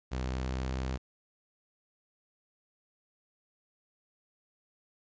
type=tone with pitch glide; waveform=sawtooth; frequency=63.8 to 64.8 Hz; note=C2 to C2; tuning=-43 to -16 cents; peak=-28 dBFS; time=0.11-0.98 s; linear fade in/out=20 ms; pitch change=+27 cents; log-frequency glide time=0.21-0.76 s; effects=resampled to 16000 Hz + 11-bit